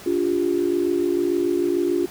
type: tone cluster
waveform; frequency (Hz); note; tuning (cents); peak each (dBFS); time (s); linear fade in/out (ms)
sine; 287.9 / 349.9 / 396.7; D4 / F4 / G4; -34 / +3 / +21; -25 / -20 / -26; 0.06-2.06; 5
effects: pink hiss -41 dBFS RMS until 2.1 s + high-pass 80 Hz 12 dB/octave